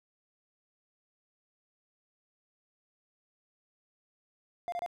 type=tone bursts; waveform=triangle; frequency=698.5 Hz; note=F5; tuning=in tune; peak=-30 dBFS; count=3; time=4.68-4.862 s; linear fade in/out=0 ms; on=42 ms; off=28 ms; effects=none